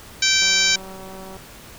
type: harmonic tone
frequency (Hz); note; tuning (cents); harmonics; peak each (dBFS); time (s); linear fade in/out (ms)
776; G5; -18; 2 / 3 / 4 / 5 / 6 / 7 / 8 / 9; -24 / -22 / -25 / -22 / -24 / -23 / -25 / -24; 0.22-0.76; 5
type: click train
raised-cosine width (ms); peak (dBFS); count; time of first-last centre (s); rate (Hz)
1; -26; 181; 0.42-1.367; 190
effects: pink hiss -42 dBFS RMS until 1.78 s